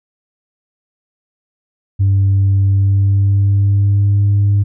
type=tone with pitch glide; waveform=sine; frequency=97.9 to 101.12 Hz; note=G2 to G#2; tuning=-2 to -46 cents; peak=-7 dBFS; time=1.99-4.64 s; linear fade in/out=20 ms; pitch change=+56 cents; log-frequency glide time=2.65-4.23 s; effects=tanh soft clip ceiling -7 dBFS